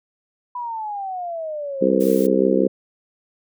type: exponential sweep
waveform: sine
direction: down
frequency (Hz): 994 to 348.1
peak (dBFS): -25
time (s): 0.55-2.67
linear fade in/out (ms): 5
type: harmonic tone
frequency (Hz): 65.41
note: C2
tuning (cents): 0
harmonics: 3 / 4 / 5 / 6 / 7 / 8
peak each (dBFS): -22 / -22 / -22 / -22 / -22 / -22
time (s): 1.81-2.68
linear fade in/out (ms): 10
type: noise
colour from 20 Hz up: blue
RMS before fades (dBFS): -36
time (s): 2-2.27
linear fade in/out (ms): 10
effects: none